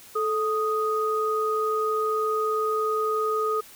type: tone pair together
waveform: sine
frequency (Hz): 435.8 / 1244.5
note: A4 / D#6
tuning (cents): -17 / 0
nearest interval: octave + tritone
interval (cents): 1817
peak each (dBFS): -25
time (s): 0.15-3.61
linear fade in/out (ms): 10
effects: white hiss -48 dBFS RMS until 3.75 s